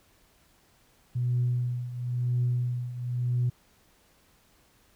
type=tone with tremolo; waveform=sine; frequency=122.9 Hz; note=B2; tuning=8 cents flat; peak=-21 dBFS; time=1.15-3.5 s; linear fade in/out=10 ms; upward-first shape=triangle; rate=0.98 Hz; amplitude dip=80%; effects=tanh soft clip ceiling -19 dBFS + pink hiss -63 dBFS RMS until 4.95 s